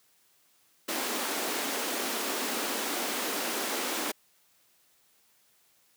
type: high-pass noise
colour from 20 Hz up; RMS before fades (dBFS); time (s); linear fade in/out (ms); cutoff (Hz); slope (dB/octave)
pink; -32; 0.88-4.12; 10; 230; 48
effects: white hiss -66 dBFS RMS until 5.96 s + high-pass 100 Hz 12 dB/octave